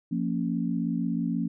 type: chord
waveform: sine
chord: Bb minor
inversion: second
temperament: equal with one note detuned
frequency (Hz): 174.61 / 231.1 / 277.2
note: F3 / Bb3 / Db4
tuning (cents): 0 / -15 / 0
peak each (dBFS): -29 / -29 / -31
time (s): 0.11-1.48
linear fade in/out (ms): 10
effects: none